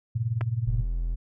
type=tone with tremolo; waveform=sine; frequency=115.3 Hz; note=A#2; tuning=19 cents flat; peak=-21 dBFS; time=0.15-0.84 s; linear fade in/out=10 ms; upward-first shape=sine; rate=19 Hz; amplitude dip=80%
type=clicks; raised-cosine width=0.5 ms; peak=-20 dBFS; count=2; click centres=0.41 / 0.413 s
type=tone; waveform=triangle; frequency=42 Hz; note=E1; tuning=33 cents sharp; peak=-23 dBFS; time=0.66-1.16 s; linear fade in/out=20 ms
effects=none